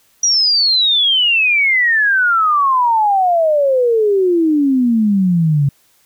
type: exponential sweep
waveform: sine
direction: down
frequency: 5840 to 137.1 Hz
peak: -10 dBFS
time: 0.23-5.69 s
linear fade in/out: 5 ms
effects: white hiss -55 dBFS RMS until 6.05 s